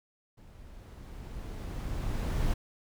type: noise with level ramp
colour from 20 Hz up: brown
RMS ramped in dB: -52 to -28 dBFS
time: 0.37-2.54 s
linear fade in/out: 10 ms
effects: none